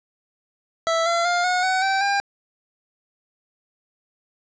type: tone with pitch steps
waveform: 25% pulse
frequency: 659.3 / 681 / 703.4 / 726.5 / 750.4 / 775 / 800.5 Hz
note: E5 / F5 / F5 / F#5 / F#5 / G5 / G5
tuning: 0 / -44 / +12 / -32 / +24 / -20 / +36 cents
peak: -15 dBFS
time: 0.87-2.2 s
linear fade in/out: 0 ms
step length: 190 ms
effects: resampled to 16000 Hz + 8-bit